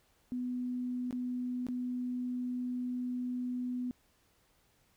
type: tone with dropouts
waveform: sine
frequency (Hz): 248.6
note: B3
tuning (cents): +12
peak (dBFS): -33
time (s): 0.32-3.91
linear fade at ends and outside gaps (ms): 0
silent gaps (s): 1.109-1.127 / 1.667-1.686
effects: pink hiss -70 dBFS RMS until 4.96 s